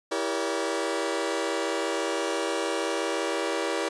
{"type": "chord", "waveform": "sawtooth", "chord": "E diminished seventh", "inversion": "none", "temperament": "just", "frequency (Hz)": [329.6, 395.6, 474.7, 569.6], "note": ["E4", "G4", "Bb4", "Db5"], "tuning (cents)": [0, 16, 31, 47], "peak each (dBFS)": -28, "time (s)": [0.11, 3.89], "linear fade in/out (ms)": 10, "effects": ["resampled to 22050 Hz"]}